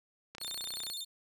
click train, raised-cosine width 0.2 ms, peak -27 dBFS, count 18, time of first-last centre 0.35-0.9 s, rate 30.9 Hz
sawtooth tone with vibrato, 3951 Hz, B7, in tune, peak -35 dBFS, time 0.4-1.05 s, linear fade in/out 20 ms, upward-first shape square, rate 14 Hz, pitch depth 160 cents each way
effects none

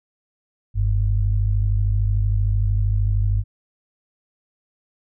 sine tone pair together, 47.57 / 100.7 Hz, F#1 / G2, +49 / +47 cents, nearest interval octave + minor second, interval 1298 cents, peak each -19 dBFS, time 0.74-3.44 s, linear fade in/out 50 ms, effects none

